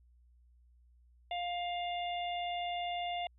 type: harmonic tone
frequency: 703 Hz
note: F5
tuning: 11 cents sharp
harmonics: 1 / 3 / 4 / 5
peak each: -35 / -45 / -44 / -46 dBFS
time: 1.31-3.27 s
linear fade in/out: 2 ms
effects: added 60 Hz sine -61 dBFS peak until 3.38 s